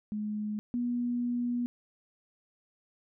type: tone pair in turn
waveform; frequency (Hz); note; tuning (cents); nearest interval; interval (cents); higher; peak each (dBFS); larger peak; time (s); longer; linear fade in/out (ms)
sine; 211 / 242.2; G#3 / B3; +28 / -34; major second; 238; second; -31 / -28; second; 0.12-0.59 / 0.74-1.66; second; 0
effects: none